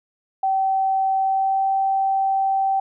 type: tone with pitch glide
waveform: sine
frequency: 770 to 775.8 Hz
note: G5 to G5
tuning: -31 to -18 cents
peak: -17 dBFS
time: 0.43-2.8 s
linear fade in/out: 5 ms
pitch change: +13 cents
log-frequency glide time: 1.17-1.69 s
effects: none